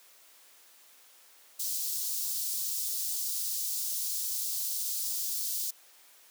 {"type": "high-pass noise", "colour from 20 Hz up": "white", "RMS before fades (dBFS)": -33, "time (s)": [1.59, 5.71], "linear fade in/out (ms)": 10, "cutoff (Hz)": 4400, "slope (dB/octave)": 24, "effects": ["white hiss -58 dBFS RMS until 6.3 s", "high-pass 400 Hz 12 dB/octave"]}